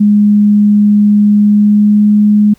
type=tone with pitch glide; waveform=sine; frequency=207.3 to 208.9 Hz; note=G#3 to G#3; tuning=-3 to +10 cents; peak=-4 dBFS; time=0-2.54 s; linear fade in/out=10 ms; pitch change=+13 cents; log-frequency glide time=1.4-2.06 s; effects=pink hiss -49 dBFS RMS until 2.58 s